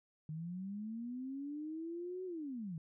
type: linear two-way sweep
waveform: sine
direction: up then down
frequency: 151.3 to 375.3 to 151.3 Hz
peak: -40 dBFS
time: 0.29-2.78 s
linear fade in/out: 2 ms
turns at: 2.25 s
effects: none